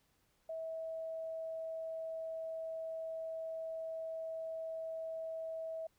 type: tone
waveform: sine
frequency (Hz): 648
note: E5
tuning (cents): -30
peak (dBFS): -39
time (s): 0.49-5.87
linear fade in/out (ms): 5
effects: pink hiss -75 dBFS RMS until 5.98 s